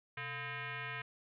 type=tone with frequency modulation; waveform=sine; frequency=128 Hz; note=C3; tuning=38 cents flat; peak=-39 dBFS; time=0.17-1.02 s; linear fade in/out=5 ms; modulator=574 Hz; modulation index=4.3; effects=none